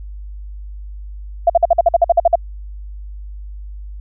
sine tone bursts, 681 Hz, F5, 44 cents flat, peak -6 dBFS, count 12, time 1.47-2.356 s, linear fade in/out 5 ms, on 28 ms, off 50 ms, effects added 50 Hz sine -28 dBFS peak until 4 s

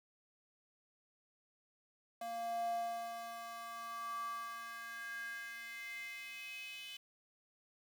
square tone with high-pass filter sweep, 231.6 Hz, A#3, 11 cents flat, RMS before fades -44 dBFS, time 2.21-6.97 s, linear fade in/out 5 ms, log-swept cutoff 590 to 2900 Hz, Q 7.4, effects 10-bit

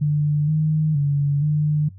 sine tone with pitch steps, 148.4 / 154.9 / 142.8 / 150.4 Hz, D3 / D#3 / D3 / D3, +18 / -7 / -48 / +42 cents, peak -16 dBFS, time 0.01-1.89 s, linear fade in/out 10 ms, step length 470 ms, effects noise-tail reverb RT60 0.1 s tail -18 dB re dry + added 95 Hz sine -39 dBFS peak until 1.98 s

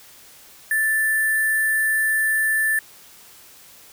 sine tone with sample-and-hold, 1760 Hz, A6, in tune, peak -17 dBFS, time 0.71-2.79 s, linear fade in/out 2 ms, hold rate 11025 Hz, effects white hiss -47 dBFS RMS until 3.92 s

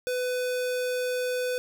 square tone, 500 Hz, B4, 21 cents sharp, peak -27 dBFS, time 0.07-1.58 s, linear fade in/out 0 ms, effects none

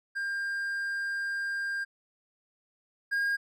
triangle tone pair in turn, 1600 / 1622.3 Hz, G6 / G#6, +35 / -41 cents, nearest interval unison, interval 24 cents, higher second, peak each -28 / -24 dBFS, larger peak second, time 0.15-1.85 / 3.11-3.37 s, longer first, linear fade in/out 20 ms, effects none

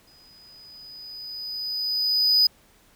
triangle tone with exponential growth, 4978 Hz, D#8, in tune, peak -13 dBFS, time 0.07-2.47 s, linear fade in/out 5 ms, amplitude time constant 520 ms, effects pink hiss -58 dBFS RMS until 2.95 s

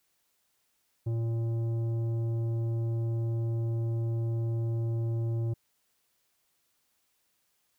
sine tone with tanh clipping, 114.9 Hz, A#2, 25 cents flat, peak -29 dBFS, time 1.06-5.54 s, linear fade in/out 10 ms, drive 10 dB, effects white hiss -74 dBFS RMS until 7.78 s

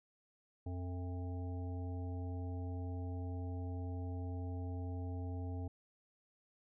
harmonic tone with a mistuned harmonic, 88.9 Hz, F2, 31 cents sharp, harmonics 1 / 3 / 5 / 7 / 9, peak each -39 / -47 / -53 / -56 / -56 dBFS, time 0.66-5.68 s, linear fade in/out 5 ms, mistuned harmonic 7, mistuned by +90 cents, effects none

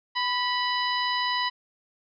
harmonic tone with a mistuned harmonic, 994 Hz, B5, 11 cents sharp, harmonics 1 / 2 / 3 / 4 / 5, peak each -27 / -30 / -32 / -33 / -34 dBFS, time 0.15-1.5 s, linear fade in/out 20 ms, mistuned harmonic 2, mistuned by -30 cents, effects none

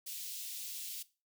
white high-pass noise, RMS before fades -43 dBFS, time 0.06-1.03 s, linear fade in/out 10 ms, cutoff 2800 Hz, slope 24 dB/octave, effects noise-tail reverb RT60 0.3 s tail -18 dB re dry

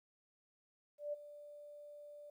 sine tone with ADSR envelope, 587.3 Hz, D5, in tune, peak -36 dBFS, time 0.98-2.3 s, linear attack 150 ms, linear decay 19 ms, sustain -15 dB, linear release 4 ms, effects 13-bit

